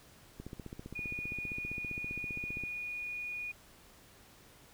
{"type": "click train", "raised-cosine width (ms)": 3, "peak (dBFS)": -30, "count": 35, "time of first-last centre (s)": [0.4, 2.637], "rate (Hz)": 15.2}
{"type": "tone", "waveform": "sine", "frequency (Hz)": 2453, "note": "D#7", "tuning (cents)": -25, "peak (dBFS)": -37, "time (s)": [0.95, 3.52], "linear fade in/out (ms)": 10}
{"effects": ["pink hiss -59 dBFS RMS until 4.73 s"]}